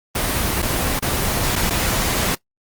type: noise with dropouts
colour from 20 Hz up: pink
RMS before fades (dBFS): -20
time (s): 0.15-2.35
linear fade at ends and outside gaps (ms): 5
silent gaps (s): 0.62-0.626 / 0.993-1.023 / 1.555-1.56 / 1.698-1.705
effects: noise-tail reverb RT60 0.1 s tail -19 dB re dry + Opus 24 kbps